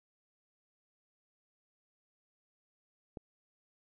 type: click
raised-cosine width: 2 ms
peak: -29 dBFS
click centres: 3.172 s
effects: none